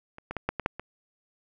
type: clicks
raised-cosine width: 0.5 ms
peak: -28 / -19 / -16 / -11 / -15 / -9 / -21 dBFS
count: 7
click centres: 0.184 / 0.31 / 0.367 / 0.49 / 0.597 / 0.661 / 0.796 s
effects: none